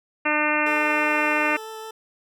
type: harmonic tone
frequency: 301.2 Hz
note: D4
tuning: 44 cents sharp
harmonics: 1 / 2 / 3 / 4 / 5 / 6 / 7 / 8 / 9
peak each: -28 / -28 / -28 / -28 / -28 / -28 / -28 / -28 / -28 dBFS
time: 0.25-1.57 s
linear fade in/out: 10 ms
type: tone with vibrato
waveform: 20% pulse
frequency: 440 Hz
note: A4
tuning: in tune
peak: -29 dBFS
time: 0.66-1.91 s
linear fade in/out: 5 ms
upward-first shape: sine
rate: 6 Hz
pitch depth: 8 cents each way
effects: none